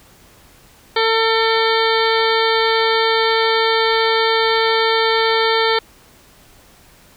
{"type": "harmonic tone", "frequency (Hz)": 449.2, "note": "A4", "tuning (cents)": 36, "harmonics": [1, 2, 3, 4, 5, 7, 8, 9, 10], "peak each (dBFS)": [-17, -20, -22, -23, -24, -25, -26, -27, -27], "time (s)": [0.96, 5.79], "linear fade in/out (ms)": 5, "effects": ["pink hiss -48 dBFS RMS until 7.16 s"]}